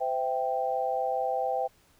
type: chord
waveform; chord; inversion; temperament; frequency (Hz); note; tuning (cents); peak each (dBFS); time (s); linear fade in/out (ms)
sine; C major; none; equal with one note detuned; 512.2 / 659.3 / 784; C5 / E5 / G5; -37 / 0 / 0; -31 / -32 / -29; 0-1.68; 20
effects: pink hiss -63 dBFS RMS until 1.99 s